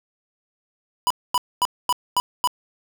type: tone bursts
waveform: square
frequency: 987.8 Hz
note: B5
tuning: in tune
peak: -17 dBFS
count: 6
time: 1.07-2.474 s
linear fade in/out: 0 ms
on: 34 ms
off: 240 ms
effects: none